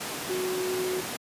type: tone in noise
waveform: sine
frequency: 368.8 Hz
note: F#4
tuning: 6 cents flat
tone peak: -27 dBFS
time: 0.29-1.01 s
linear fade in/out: 10 ms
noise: pink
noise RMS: -33 dBFS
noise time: 0-1.17 s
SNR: +3 dB
effects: high-pass 200 Hz 12 dB/octave + resampled to 32000 Hz